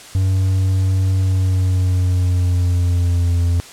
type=tone with pitch glide; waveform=triangle; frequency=94.8 to 86.43 Hz; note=F#2 to F2; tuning=+43 to -17 cents; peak=-11 dBFS; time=0.15-3.6 s; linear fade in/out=0 ms; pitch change=-160 cents; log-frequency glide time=1.17-3.37 s; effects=white hiss -38 dBFS RMS until 3.72 s + low-pass 9000 Hz 12 dB/octave